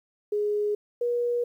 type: tone pair in turn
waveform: sine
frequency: 416.3 / 480.8 Hz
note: G#4 / B4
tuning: +4 / -46 cents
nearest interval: major second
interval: 250 cents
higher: second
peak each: -23 dBFS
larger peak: neither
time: 0.32-0.75 / 1.01-1.44 s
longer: neither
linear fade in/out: 5 ms
effects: 10-bit